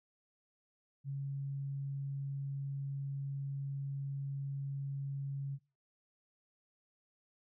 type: tone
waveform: sine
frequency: 138.59 Hz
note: C#3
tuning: in tune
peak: -36 dBFS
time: 1.04-5.59 s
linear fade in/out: 50 ms
effects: noise-tail reverb RT60 0.3 s tail -22 dB re dry